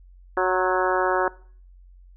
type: harmonic tone with a mistuned harmonic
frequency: 185 Hz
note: F#3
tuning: in tune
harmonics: 2 / 3 / 4 / 5 / 6 / 7 / 8 / 9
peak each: -24 / -26 / -27 / -28 / -29 / -29 / -30 / -31 dBFS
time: 0.37-1.28 s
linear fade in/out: 2 ms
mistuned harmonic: 6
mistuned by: -34 cents
effects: noise-tail reverb RT60 0.5 s tail -21 dB re dry + added 45 Hz sine -46 dBFS peak until 2.16 s